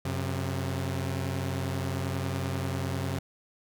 sawtooth tone pair together, 92.39 / 133.5 Hz, F#2 / C3, -2 / +35 cents, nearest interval tritone, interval 637 cents, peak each -28 dBFS, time 0.05-3.19 s, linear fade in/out 5 ms, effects none

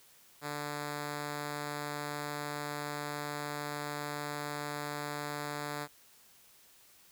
5% pulse tone, 146.83 Hz, D3, in tune, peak -25 dBFS, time 0.41-5.88 s, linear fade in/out 50 ms, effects white hiss -61 dBFS RMS until 7.11 s

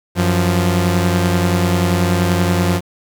sawtooth tone pair together, 92.5 / 174.62 Hz, F#2 / F3, 0 / 0 cents, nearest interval major seventh, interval 1100 cents, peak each -12 dBFS, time 0.15-2.81 s, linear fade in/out 50 ms, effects 7-bit

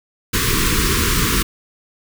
pink band-stop noise, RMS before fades -17 dBFS, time 0.33-1.43 s, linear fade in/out 10 ms, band 470 to 1000 Hz, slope 96 dB/octave, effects none

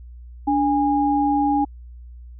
sine tone pair together, 289.9 / 820 Hz, D4 / G#5, -22 / -22 cents, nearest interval octave + tritone, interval 1800 cents, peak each -19 dBFS, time 0.47-1.65 s, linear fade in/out 10 ms, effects added 60 Hz sine -37 dBFS peak until 2.39 s

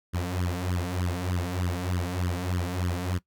sawtooth tone with flanger, 89.5 Hz, F2, 43 cents sharp, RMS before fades -29 dBFS, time 0.13-3.19 s, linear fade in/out 20 ms, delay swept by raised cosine 0.6 to 4.5 ms, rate 3.3 Hz, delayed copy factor +0.95, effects noise-tail reverb RT60 0.1 s tail -19 dB re dry

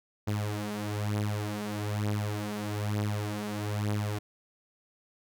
sawtooth beating tone pair, 103.83 / 104.93 Hz, G#2 / G#2, 0 / +18 cents, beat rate 1.1 Hz, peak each -30 / -28 dBFS, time 0.27-4.19 s, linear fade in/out 10 ms, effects none

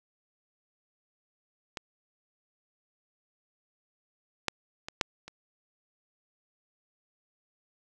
clicks, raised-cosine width 0.2 ms, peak -18 / -9 / -20 / -7 / -26 dBFS, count 5, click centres 1.772 / 4.483 / 4.885 / 5.012 / 5.28 s, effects none

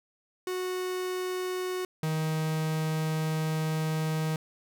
45% pulse tone pair in turn, 367.5 / 157.4 Hz, F#4 / D#3, -12 / +20 cents, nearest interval octave + minor third, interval 1468 cents, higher first, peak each -30 / -27 dBFS, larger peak second, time 0.47-1.85 / 2.03-4.36 s, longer second, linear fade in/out 2 ms, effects none

